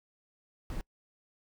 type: noise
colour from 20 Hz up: brown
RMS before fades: -36 dBFS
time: 0.7-0.81 s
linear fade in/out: 0 ms
effects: noise-tail reverb RT60 0.1 s tail -25 dB re dry